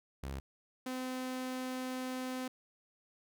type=tone pair in turn; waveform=sawtooth; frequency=67.9 / 256.4 Hz; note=C#2 / C4; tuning=-35 / -35 cents; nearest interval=octave + major seventh; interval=2300 cents; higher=second; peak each=-35 / -33 dBFS; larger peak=second; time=0.23-0.4 / 0.86-2.48 s; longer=second; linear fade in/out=5 ms; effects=none